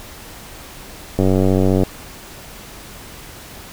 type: click train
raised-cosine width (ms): 2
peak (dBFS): -3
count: 62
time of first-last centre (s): 1.19-1.834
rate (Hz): 94.7
effects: pink hiss -37 dBFS RMS until 3.72 s